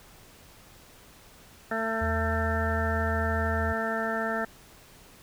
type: harmonic tone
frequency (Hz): 223.9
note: A3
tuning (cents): +30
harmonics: 1 / 2 / 3 / 4 / 6 / 7 / 8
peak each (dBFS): -34 / -35 / -32 / -38 / -34 / -37 / -34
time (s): 1.71-4.45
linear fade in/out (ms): 5
type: tone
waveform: sine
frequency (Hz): 81.3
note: E2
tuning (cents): -23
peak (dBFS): -28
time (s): 2.01-3.73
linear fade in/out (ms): 10
effects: pink hiss -53 dBFS RMS until 5.22 s